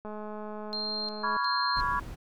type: click train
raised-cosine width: 1 ms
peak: -27 dBFS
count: 280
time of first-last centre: 0.05-1.366 s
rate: 212 Hz
type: tone with tremolo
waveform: sine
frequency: 4183 Hz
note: C8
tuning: 1 cent flat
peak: -31 dBFS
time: 0.73-1.81 s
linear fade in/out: 0 ms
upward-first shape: square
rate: 1.4 Hz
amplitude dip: 70%
type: chord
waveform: sine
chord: C# dominant seventh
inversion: third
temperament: equal with one note detuned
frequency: 987.8 / 1127.5 / 1396.9 / 1661.2 Hz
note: B5 / C#6 / E#6 / G#6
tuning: 0 / +29 / 0 / 0 cents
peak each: -30 / -30 / -36 / -34 dBFS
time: 1.23-2 s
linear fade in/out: 10 ms
type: noise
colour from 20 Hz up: brown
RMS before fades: -38 dBFS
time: 1.75-2.16 s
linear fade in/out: 20 ms
effects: none